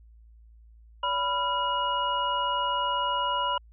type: tone cluster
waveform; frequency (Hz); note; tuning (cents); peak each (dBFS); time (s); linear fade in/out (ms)
sine; 572 / 988 / 1380 / 2891; D5 / B5 / F6 / F#7; -46 / 0 / -21 / -41; -35 / -26 / -34 / -32; 1.03-3.58; 5
effects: added 56 Hz sine -50 dBFS peak until 3.72 s